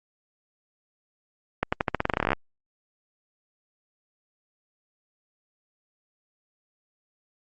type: accelerating click train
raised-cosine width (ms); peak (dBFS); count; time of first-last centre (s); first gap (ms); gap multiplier
0.5; -7; 18; 1.63-2.332; 95; 0.88
effects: Opus 48 kbps